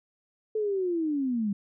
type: linear sweep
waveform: sine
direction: down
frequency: 440 to 194.5 Hz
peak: -25 dBFS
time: 0.55-1.53 s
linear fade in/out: 5 ms
effects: none